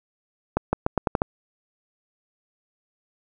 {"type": "accelerating click train", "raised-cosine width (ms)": 1, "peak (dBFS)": -6, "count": 7, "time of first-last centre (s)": [0.57, 1.219], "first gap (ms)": 160, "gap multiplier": 0.84, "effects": []}